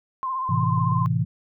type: tone with vibrato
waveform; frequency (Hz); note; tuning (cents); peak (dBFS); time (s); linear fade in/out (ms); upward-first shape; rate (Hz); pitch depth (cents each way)
sine; 1043; C6; -6; -24; 0.23-1.06; 0; sine; 16; 46
type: chord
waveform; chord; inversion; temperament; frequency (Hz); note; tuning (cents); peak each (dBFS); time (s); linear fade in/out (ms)
sine; A minor; none; equal; 110 / 130.81 / 164.81; A2 / C3 / E3; 0 / 0 / 0; -24; 0.49-1.25; 10
type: click train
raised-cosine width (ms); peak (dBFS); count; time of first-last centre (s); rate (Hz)
2; -32; 4; 0.49-0.92; 6.98
effects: none